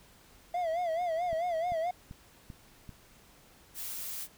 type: tone with vibrato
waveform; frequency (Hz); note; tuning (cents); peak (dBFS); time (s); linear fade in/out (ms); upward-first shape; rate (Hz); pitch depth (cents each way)
triangle; 679; F5; -49; -27; 0.54-1.91; 5; sine; 4.6; 110
type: click train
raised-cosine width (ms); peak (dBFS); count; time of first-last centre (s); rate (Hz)
5; -32; 5; 1.33-2.893; 2.56
type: noise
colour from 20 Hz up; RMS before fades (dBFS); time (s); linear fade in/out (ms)
blue; -39; 3.74-4.28; 50
effects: pink hiss -59 dBFS RMS until 4.37 s